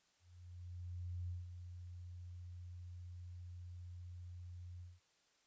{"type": "tone with ADSR envelope", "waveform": "sine", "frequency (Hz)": 88.5, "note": "F2", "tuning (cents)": 23, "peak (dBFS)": -40, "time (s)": [0.19, 5], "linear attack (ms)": 1100, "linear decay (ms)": 170, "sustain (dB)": -8, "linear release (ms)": 190, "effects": ["white hiss -75 dBFS RMS until 5.46 s", "resampled to 16000 Hz"]}